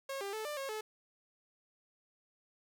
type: tone with pitch steps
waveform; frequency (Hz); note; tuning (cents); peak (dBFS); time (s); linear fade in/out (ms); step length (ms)
sawtooth; 544 / 397.8 / 435.7 / 594 / 544 / 431.7; C#5 / G4 / A4 / D5 / C#5 / A4; -33 / +25 / -17 / +20 / -33 / -33; -34; 0.09-0.81; 5; 120
effects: none